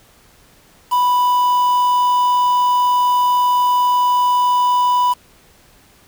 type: tone with quantisation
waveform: triangle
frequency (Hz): 987.8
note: B5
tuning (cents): 0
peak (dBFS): -10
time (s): 0.91-5.14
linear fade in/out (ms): 20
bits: 5
effects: pink hiss -50 dBFS RMS until 6.07 s